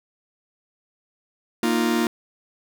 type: chord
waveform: 45% pulse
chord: Bb suspended fourth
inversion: none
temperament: just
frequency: 233.1 / 310.8 / 349.6 Hz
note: Bb3 / Eb4 / F4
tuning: 0 / -2 / +2 cents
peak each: -22 / -26 / -24 dBFS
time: 1.63-2.07 s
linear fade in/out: 2 ms
effects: none